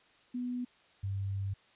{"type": "tone pair in turn", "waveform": "sine", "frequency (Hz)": [246.9, 98.15], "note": ["B3", "G2"], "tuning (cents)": [0, 3], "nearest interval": "octave + major third", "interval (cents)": 1597, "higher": "first", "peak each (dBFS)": [-33, -32], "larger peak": "second", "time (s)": [[0.34, 0.65], [1.03, 1.54]], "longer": "second", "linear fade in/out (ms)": 10, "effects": ["white hiss -64 dBFS RMS until 1.75 s", "resampled to 8000 Hz"]}